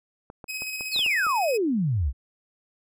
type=clicks; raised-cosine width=1 ms; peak=-26 dBFS; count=8; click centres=0.301 / 0.442 / 0.621 / 0.809 / 0.962 / 0.992 / 1.063 / 1.267 s
type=tone with tremolo; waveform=sawtooth; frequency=2536 Hz; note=D#7; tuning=32 cents sharp; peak=-26 dBFS; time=0.48-1.58 s; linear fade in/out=20 ms; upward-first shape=square; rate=16 Hz; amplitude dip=30%
type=exponential sweep; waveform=sine; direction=down; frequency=4708 to 58.27 Hz; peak=-21 dBFS; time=0.91-2.13 s; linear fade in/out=50 ms
effects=none